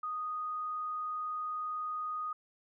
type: tone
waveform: sine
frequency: 1241 Hz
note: D#6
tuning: 5 cents flat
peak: -34 dBFS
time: 0.03-2.33 s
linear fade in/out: 5 ms
effects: none